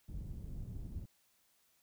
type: low-pass noise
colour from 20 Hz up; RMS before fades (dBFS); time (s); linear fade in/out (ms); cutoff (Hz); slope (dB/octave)
pink; -44; 0.08-1.06; 10; 160; 12
effects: white hiss -73 dBFS RMS until 1.82 s